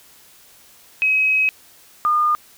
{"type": "tone pair in turn", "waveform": "sine", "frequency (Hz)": [2545, 1215.4], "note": ["D#7", "D#6"], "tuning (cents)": [39, -41], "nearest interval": "octave + minor second", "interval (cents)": 1280, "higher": "first", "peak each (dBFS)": [-14, -14], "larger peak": "neither", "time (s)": [[1.02, 1.49], [2.05, 2.35]], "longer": "first", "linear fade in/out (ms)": 0, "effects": ["white hiss -49 dBFS RMS until 2.57 s"]}